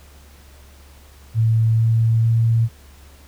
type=tone with pitch steps; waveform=sine; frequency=112.5 / 113.48 / 114.47 Hz; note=A2 / A#2 / A#2; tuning=+39 / -46 / -31 cents; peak=-13 dBFS; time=1.34-2.69 s; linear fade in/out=50 ms; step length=450 ms; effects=added 70 Hz sine -44 dBFS peak until 3.27 s + pink hiss -50 dBFS RMS until 3.27 s